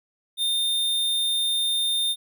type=tone; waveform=square; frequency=3630 Hz; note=A#7; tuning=47 cents flat; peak=-22 dBFS; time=0.37-2.16 s; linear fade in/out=50 ms; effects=none